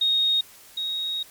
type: tone pair in turn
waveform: sine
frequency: 3729 / 3770 Hz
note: A#7 / A#7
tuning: 0 / +19 cents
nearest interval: unison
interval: 19 cents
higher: second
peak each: -18 / -25 dBFS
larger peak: first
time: 0.01-0.41 / 0.77-1.23 s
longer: second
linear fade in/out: 5 ms
effects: white hiss -49 dBFS RMS until 1.3 s + MP3 96 kbps